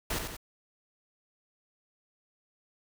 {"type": "noise with echo", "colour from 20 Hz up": "pink", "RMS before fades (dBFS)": -32, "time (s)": [0.1, 0.19], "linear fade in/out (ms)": 5, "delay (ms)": 89, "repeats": 2, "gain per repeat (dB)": -5, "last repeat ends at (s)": 0.368, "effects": []}